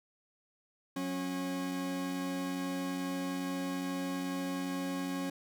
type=tone pair together; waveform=40% pulse; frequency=181.54 / 273.5 Hz; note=F#3 / C#4; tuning=-33 / -23 cents; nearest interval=perfect fifth; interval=710 cents; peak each=-39 / -34 dBFS; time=0.96-5.3 s; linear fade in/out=5 ms; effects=none